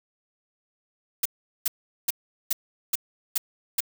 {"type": "noise bursts", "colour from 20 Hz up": "blue", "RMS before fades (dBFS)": -23, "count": 7, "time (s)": [1.23, 3.805], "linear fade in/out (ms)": 5, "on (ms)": 25, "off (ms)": 400, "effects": []}